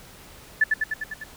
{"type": "tone with echo", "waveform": "sine", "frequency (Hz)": 1744, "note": "A6", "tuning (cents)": -16, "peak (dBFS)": -14, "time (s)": [0.61, 0.64], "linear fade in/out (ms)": 5, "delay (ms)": 100, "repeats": 6, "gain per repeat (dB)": -3, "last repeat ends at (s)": 1.24, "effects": ["pink hiss -47 dBFS RMS until 1.36 s"]}